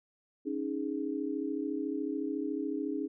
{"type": "chord", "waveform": "sine", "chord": "C# suspended second", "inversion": "none", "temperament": "equal", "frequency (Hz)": [277.2, 311.1, 415.3], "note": ["C#4", "D#4", "G#4"], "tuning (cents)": [0, 0, 0], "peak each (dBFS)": [-35, -35, -38], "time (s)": [0.45, 3.08], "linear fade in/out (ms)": 20, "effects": []}